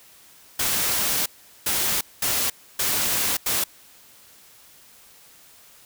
white noise bursts at uneven times, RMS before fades -23 dBFS, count 5, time 0.59-1.26 / 1.66-2.01 / 2.22-2.5 / 2.79-3.37 / 3.46-3.64 s, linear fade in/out 5 ms, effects white hiss -51 dBFS RMS until 5.85 s

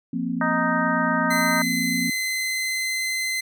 sine chord, F suspended fourth, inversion none, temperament equal, 174.61 / 233.1 / 261.6 Hz, F3 / Bb3 / C4, 0 / 0 / 0 cents, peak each -29 / -27 / -27 dBFS, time 0.13-2.1 s, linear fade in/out 5 ms
harmonic tone, 311.1 Hz, D#4, in tune, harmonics 2 / 3 / 4 / 5 / 6, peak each -28 / -27 / -26 / -26 / -30 dBFS, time 0.41-1.62 s, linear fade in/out 2 ms
sawtooth tone with pitch glide, 2045 to 2058 Hz, C7 to C7, -40 to -29 cents, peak -20 dBFS, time 1.3-3.41 s, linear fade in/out 10 ms, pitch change +11 cents, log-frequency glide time 1.63-3.01 s
effects none

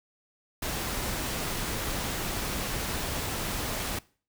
pink noise, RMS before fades -32 dBFS, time 0.62-3.99 s, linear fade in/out 5 ms, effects noise-tail reverb RT60 0.4 s tail -21 dB re dry

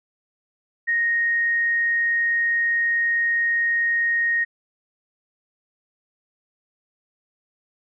sine tone, 1864.7 Hz, A#6, in tune, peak -18 dBFS, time 0.87-4.45 s, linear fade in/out 20 ms, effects none

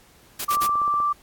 white noise bursts, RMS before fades -28 dBFS, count 3, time 0.39-0.671 s, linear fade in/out 10 ms, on 61 ms, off 49 ms
sine tone, 1173 Hz, D6, 2 cents flat, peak -19 dBFS, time 0.48-1.13 s, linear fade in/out 10 ms
click train, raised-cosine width 1 ms, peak -24 dBFS, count 8, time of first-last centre 0.57-1.002 s, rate 16.2 Hz
effects pink hiss -54 dBFS RMS until 1.22 s + AAC 64 kbps

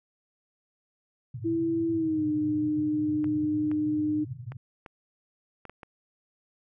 white band-pass noise, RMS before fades -40 dBFS, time 1.34-4.57 s, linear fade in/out 5 ms, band 100 to 140 Hz, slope 96 dB/octave
sine tone with pitch glide, 330.7 to 303.3 Hz, E4 to D#4, +6 to -44 cents, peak -24 dBFS, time 1.44-4.25 s, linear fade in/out 20 ms, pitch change -150 cents, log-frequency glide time 1.92-2.27 s
clicks, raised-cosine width 0.5 ms, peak -28 dBFS, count 7, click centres 3.243 / 3.715 / 4.52 / 4.862 / 5.653 / 5.696 / 5.832 s
effects none

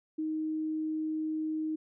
sine tone, 312.7 Hz, D#4, 9 cents sharp, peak -30 dBFS, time 0.18-1.76 s, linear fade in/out 10 ms, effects none

